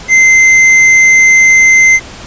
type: tone with tanh clipping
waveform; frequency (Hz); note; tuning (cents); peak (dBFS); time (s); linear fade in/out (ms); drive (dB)
sine; 2074; C7; -16; -4; 0.08-2; 50; 10
effects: pink hiss -29 dBFS RMS until 2.26 s + resampled to 16000 Hz